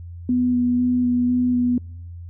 sine tone with vibrato, 246.9 Hz, B3, in tune, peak -16 dBFS, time 0.29-1.78 s, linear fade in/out 2 ms, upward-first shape square, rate 2 Hz, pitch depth 10 cents each way, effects noise-tail reverb RT60 0.7 s tail -26 dB re dry + added 86 Hz sine -33 dBFS peak until 2.29 s

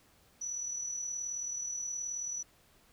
sine tone with amplitude modulation, 5920 Hz, F#8, in tune, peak -33 dBFS, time 0.41-2.43 s, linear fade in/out 10 ms, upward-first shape sine, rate 38.8 Hz, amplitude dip 45%, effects pink hiss -65 dBFS RMS until 2.92 s

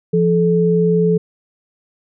sine tone pair together, 171.94 / 432.5 Hz, F3 / A4, -27 / -30 cents, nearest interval octave + major third, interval 1597 cents, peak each -14 dBFS, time 0.13-1.18 s, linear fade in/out 10 ms, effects none

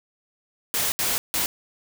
white noise bursts at uneven times, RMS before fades -24 dBFS, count 3, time 0.74-0.92 / 0.99-1.18 / 1.34-1.46 s, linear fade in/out 0 ms, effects none

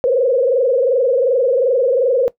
sine tone with frequency modulation, 507 Hz, B4, 45 cents sharp, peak -11 dBFS, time 0.04-2.28 s, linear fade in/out 0 ms, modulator 22.7 Hz, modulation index 1.9, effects noise-tail reverb RT60 0.1 s tail -17 dB re dry

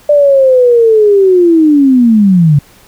sine linear sweep, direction down, 594 to 138.59 Hz, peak -3 dBFS, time 0.09-2.59 s, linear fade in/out 5 ms, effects pink hiss -42 dBFS RMS until 2.87 s

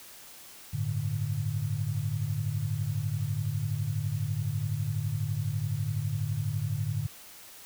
sine chord, G suspended second, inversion none, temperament equal, 98 / 110 / 146.83 Hz, G2 / A2 / D3, 0 / 0 / 0 cents, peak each -34 / -31 / -32 dBFS, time 0.73-7.07 s, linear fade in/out 10 ms, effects white hiss -49 dBFS RMS until 7.65 s

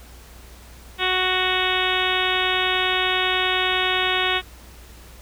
harmonic tone, 370 Hz, F#4, in tune, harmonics 1 / 2 / 3 / 4 / 5 / 6 / 7 / 8 / 9 / 10, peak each -28 / -28 / -28 / -28 / -28 / -28 / -28 / -28 / -28 / -28 dBFS, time 0.98-4.42 s, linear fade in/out 50 ms, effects added 60 Hz sine -43 dBFS peak until 5.21 s + pink hiss -47 dBFS RMS until 5.21 s

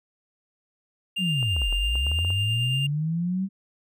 triangle tone with tremolo, 2800 Hz, F7, 4 cents sharp, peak -23 dBFS, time 1.16-2.87 s, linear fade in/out 10 ms, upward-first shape triangle, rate 9 Hz, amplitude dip 25%
sine linear two-way sweep, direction down then up, 196 to 41.2 to 196 Hz, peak -23 dBFS, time 1.18-3.49 s, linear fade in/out 50 ms, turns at 1.7 s
clicks, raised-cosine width 1 ms, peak -26 dBFS, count 10, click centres 1.428 / 1.565 / 1.618 / 1.726 / 1.955 / 2.067 / 2.116 / 2.189 / 2.248 / 2.304 s
effects none

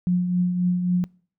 sine tone with tremolo, 179 Hz, F3, 43 cents sharp, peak -16 dBFS, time 0.07-1.04 s, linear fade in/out 0 ms, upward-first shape triangle, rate 3.7 Hz, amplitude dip 50%, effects noise-tail reverb RT60 0.5 s tail -26 dB re dry

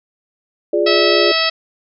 sine chord, D diminished, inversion first, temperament equal, 349.2 / 415.3 / 587.3 Hz, F4 / Ab4 / D5, 0 / 0 / 0 cents, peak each -17 dBFS, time 0.73-1.32 s, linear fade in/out 5 ms
harmonic tone, 650 Hz, E5, 24 cents flat, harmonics 1 / 2 / 3 / 4 / 5 / 6 / 7 / 8, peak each -22 / -22 / -22 / -22 / -22 / -22 / -22 / -22 dBFS, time 0.86-1.5 s, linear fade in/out 10 ms
effects none

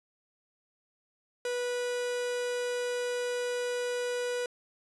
45% pulse tone, 490 Hz, B4, 14 cents flat, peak -30 dBFS, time 1.45-4.46 s, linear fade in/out 2 ms, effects resampled to 24000 Hz

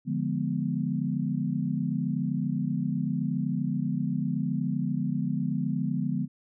sine chord, D diminished seventh, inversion none, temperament equal, 146.83 / 174.61 / 207.7 / 246.9 Hz, D3 / F3 / Ab3 / Cb4, 0 / 0 / 0 / 0 cents, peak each -31 / -31 / -32 / -31 dBFS, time 0.05-6.28 s, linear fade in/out 50 ms, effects none

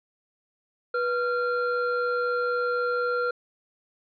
triangle tone pair together, 489 / 1383.1 Hz, B4 / F6, -17 / -17 cents, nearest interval octave + tritone, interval 1800 cents, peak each -24 / -25 dBFS, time 0.94-3.31 s, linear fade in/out 5 ms, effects resampled to 11025 Hz

